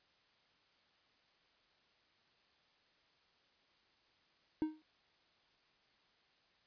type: tone with exponential decay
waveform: triangle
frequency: 311.1 Hz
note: D#4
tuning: in tune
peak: -27 dBFS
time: 4.62-4.82 s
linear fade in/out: 0 ms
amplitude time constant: 42 ms
effects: white hiss -72 dBFS RMS until 6.66 s + resampled to 11025 Hz